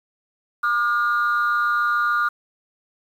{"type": "tone pair together", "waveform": "sine", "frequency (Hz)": [1200, 1427], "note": ["D6", "F6"], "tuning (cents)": [37, 37], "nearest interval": "minor third", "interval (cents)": 300, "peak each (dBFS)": -19, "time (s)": [0.63, 2.29], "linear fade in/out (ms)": 10, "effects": ["tanh soft clip ceiling -13 dBFS", "8-bit"]}